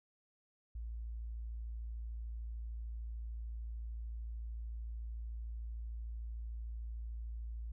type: tone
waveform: sine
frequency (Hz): 56.7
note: A#1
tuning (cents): -47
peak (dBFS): -40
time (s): 0.75-7.72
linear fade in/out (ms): 5
effects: none